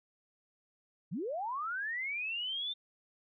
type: linear sweep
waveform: sine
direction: up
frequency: 130.81 to 3600 Hz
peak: -34 dBFS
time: 1.11-2.74 s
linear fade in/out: 20 ms
effects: none